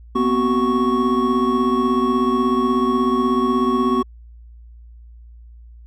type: tone cluster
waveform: triangle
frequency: 239.8 / 256.2 / 376.9 / 1107 Hz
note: A#3 / C4 / F#4 / C#6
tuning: +49 / -36 / +32 / -3 cents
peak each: -19 dBFS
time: 0.15-4.03 s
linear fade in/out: 10 ms
effects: added 58 Hz sine -39 dBFS peak until 5.86 s